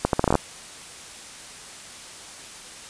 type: accelerating click train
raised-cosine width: 1 ms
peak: -4 dBFS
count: 9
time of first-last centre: 0.05-0.354 s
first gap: 82 ms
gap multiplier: 0.76
effects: white hiss -41 dBFS RMS until 2.89 s + resampled to 22050 Hz